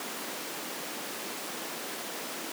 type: high-pass noise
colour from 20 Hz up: pink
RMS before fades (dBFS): -38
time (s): 0-2.52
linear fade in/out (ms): 2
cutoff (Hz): 230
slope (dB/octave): 24
effects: none